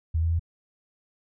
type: tone with pitch steps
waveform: sine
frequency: 80.7 / 82.6 / 83.5 Hz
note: E2 / E2 / E2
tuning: -36 / +4 / +23 cents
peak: -21 dBFS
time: 0.14-0.395 s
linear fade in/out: 10 ms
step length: 85 ms
effects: none